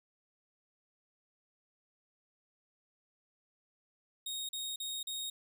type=tone bursts; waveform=sawtooth; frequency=3734 Hz; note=A#7; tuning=2 cents sharp; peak=-34 dBFS; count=4; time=4.26-5.3 s; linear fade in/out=5 ms; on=230 ms; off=40 ms; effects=none